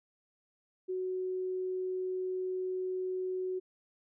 sine tone, 370.7 Hz, F#4, 3 cents sharp, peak -32 dBFS, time 0.88-3.6 s, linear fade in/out 20 ms, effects none

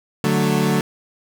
30% pulse chord, D major, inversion none, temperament equal, 146.83 / 185 / 220 Hz, D3 / F#3 / A3, 0 / 0 / 0 cents, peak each -18 dBFS, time 0.24-0.81 s, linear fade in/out 2 ms, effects none

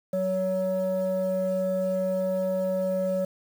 sine tone pair together, 187.21 / 561 Hz, F#3 / C#5, +21 / +21 cents, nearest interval octave + perfect fifth, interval 1900 cents, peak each -28 / -23 dBFS, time 0.13-3.25 s, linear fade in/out 5 ms, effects tanh soft clip ceiling -20 dBFS + 8-bit

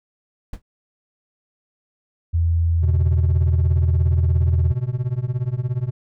brown noise with exponential decay, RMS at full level -24 dBFS, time 0.53-0.62 s, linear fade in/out 5 ms, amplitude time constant 18 ms
sine tone, 83.7 Hz, E2, 27 cents sharp, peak -15 dBFS, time 2.33-4.73 s, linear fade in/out 20 ms
triangle tone with tremolo, 123.9 Hz, B2, 6 cents sharp, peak -14 dBFS, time 2.82-5.91 s, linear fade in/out 20 ms, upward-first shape triangle, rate 17 Hz, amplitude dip 100%
effects none

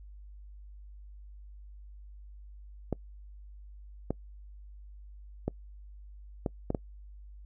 clicks, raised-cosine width 2 ms, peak -16 dBFS, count 6, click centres 2.927 / 4.106 / 5.48 / 6.462 / 6.704 / 6.748 s, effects noise-tail reverb RT60 0.1 s tail -25 dB re dry + added 50 Hz sine -46 dBFS peak until 7.45 s

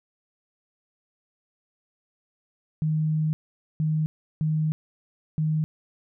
sine tone bursts at uneven times, 155.56 Hz, D#3, in tune, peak -21 dBFS, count 4, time 2.82-3.33 / 3.8-4.06 / 4.41-4.72 / 5.38-5.64 s, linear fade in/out 0 ms, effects none

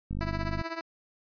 click train, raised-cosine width 5 ms, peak -22 dBFS, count 26, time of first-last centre 0.11-0.613 s, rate 49.7 Hz
10% pulse tone with tremolo, 329.6 Hz, E4, in tune, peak -22 dBFS, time 0.21-0.81 s, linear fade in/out 0 ms, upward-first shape triangle, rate 16 Hz, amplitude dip 85%
effects resampled to 11025 Hz

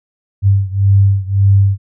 sine beating tone pair, 98 / 99.8 Hz, G2 / G2, 0 / +32 cents, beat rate 1.8 Hz, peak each -10 / -12 dBFS, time 0.42-1.78 s, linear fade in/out 50 ms, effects none

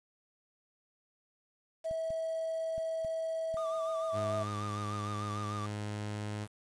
sine tone, 649 Hz, E5, 27 cents flat, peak -32 dBFS, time 1.84-4.44 s, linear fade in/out 20 ms
clicks, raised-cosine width 5 ms, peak -35 dBFS, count 5, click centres 1.911 / 2.105 / 2.78 / 3.048 / 3.543 s
triangle tone with vibrato, 1195 Hz, D6, 30 cents sharp, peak -37 dBFS, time 3.57-5.66 s, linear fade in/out 0 ms, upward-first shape sine, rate 6.7 Hz, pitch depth 60 cents each way
sawtooth tone with pitch glide, 103.83 to 105.04 Hz, G#2 to G#2, 0 to +20 cents, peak -32 dBFS, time 4.12-6.48 s, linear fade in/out 50 ms, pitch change +20 cents, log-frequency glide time 5.05-6.35 s
effects resampled to 22050 Hz + 9-bit

